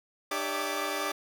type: tone cluster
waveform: 15% pulse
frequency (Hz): 301.6 / 396.4 / 570 / 658 / 1185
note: D4 / G4 / C#5 / E5 / D6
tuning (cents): +46 / +19 / +48 / -3 / +15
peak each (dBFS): -31 / -29 / -29 / -33 / -31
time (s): 0.31-1.12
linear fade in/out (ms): 5
effects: none